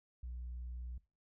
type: tone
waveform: sine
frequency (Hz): 60.9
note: B1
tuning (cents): -24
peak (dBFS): -40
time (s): 0.23-0.98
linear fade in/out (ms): 5
effects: noise-tail reverb RT60 0.3 s tail -21 dB re dry + tanh soft clip ceiling -39 dBFS